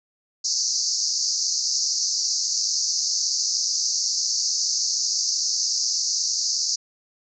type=band-pass noise; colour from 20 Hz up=white; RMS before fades=-24 dBFS; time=0.44-6.76 s; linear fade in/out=10 ms; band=4500 to 6600 Hz; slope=96 dB/octave; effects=none